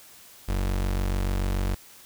35% pulse tone, 46.99 Hz, F#1, 28 cents sharp, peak -22 dBFS, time 0.48-1.75 s, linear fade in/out 10 ms, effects white hiss -50 dBFS RMS until 2.05 s

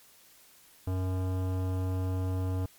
sine tone with hard clipping, 92.9 Hz, F#2, 7 cents sharp, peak -30 dBFS, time 0.87-2.66 s, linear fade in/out 5 ms, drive 17 dB, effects white hiss -58 dBFS RMS until 2.78 s + MP3 96 kbps

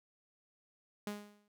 sawtooth tone with exponential decay, 206.8 Hz, G#3, 7 cents flat, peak -32 dBFS, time 1.07-1.48 s, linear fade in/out 2 ms, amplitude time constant 89 ms, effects none

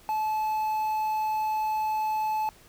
triangle tone with quantisation, 865 Hz, A5, 30 cents flat, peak -23 dBFS, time 0.09-2.49 s, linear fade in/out 0 ms, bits 8, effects pink hiss -55 dBFS RMS until 2.68 s

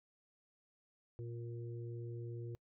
harmonic tone, 117.7 Hz, A#2, 17 cents sharp, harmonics 1 / 3 / 4, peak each -43 / -49 / -55 dBFS, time 1.19-2.55 s, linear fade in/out 0 ms, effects noise-tail reverb RT60 0.1 s tail -26 dB re dry

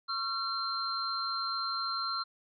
sine tone cluster, 1103 / 1359 / 4148 Hz, C#6 / F6 / C8, -9 / -48 / -16 cents, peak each -39 / -34 / -35 dBFS, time 0.08-2.24 s, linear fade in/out 20 ms, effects none

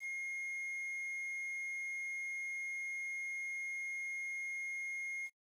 triangle tone with quantisation, 2142 Hz, C7, 40 cents sharp, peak -37 dBFS, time 0-5.3 s, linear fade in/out 50 ms, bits 10, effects noise-tail reverb RT60 0.1 s tail -23 dB re dry + low-pass 12000 Hz 12 dB/octave

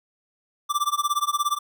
square tone with tremolo, 1174.7 Hz, D6, in tune, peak -19 dBFS, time 0.69-1.59 s, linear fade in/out 20 ms, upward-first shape sine, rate 17 Hz, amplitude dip 95%, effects none

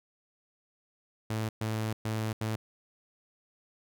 sawtooth tone bursts at uneven times, 109.7 Hz, A2, 5 cents flat, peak -26 dBFS, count 4, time 1.3-1.49 / 1.61-1.93 / 2.05-2.33 / 2.41-2.56 s, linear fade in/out 5 ms, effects none

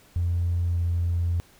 triangle tone with pitch glide, 86.5 to 85.8 Hz, F2 to F2, -16 to -30 cents, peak -18 dBFS, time 0.16-1.4 s, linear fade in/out 0 ms, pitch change -14 cents, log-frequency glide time 0.65-0.81 s, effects tanh soft clip ceiling -19 dBFS + pink hiss -56 dBFS RMS until 1.59 s

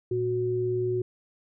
sine tone pair together, 116.4 / 367.1 Hz, A#2 / F#4, -2 / -14 cents, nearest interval octave + minor sixth, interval 1988 cents, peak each -31 / -25 dBFS, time 0.11-1.02 s, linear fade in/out 5 ms, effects none

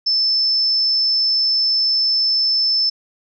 sine tone, 5274 Hz, E8, in tune, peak -14 dBFS, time 0.06-2.9 s, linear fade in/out 10 ms, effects none

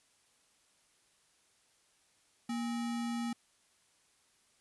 sine tone with sample-and-hold, 235.7 Hz, A#3, 19 cents sharp, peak -33 dBFS, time 2.49-3.33 s, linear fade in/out 5 ms, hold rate 1050 Hz, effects white hiss -70 dBFS RMS until 4.6 s + resampled to 24000 Hz

